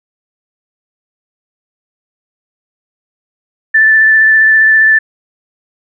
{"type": "tone with vibrato", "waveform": "sine", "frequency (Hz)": 1760, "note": "A6", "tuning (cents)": 0, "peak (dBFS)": -4, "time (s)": [3.74, 4.99], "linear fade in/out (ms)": 10, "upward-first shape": "sine", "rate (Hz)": 15, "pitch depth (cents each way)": 13, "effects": []}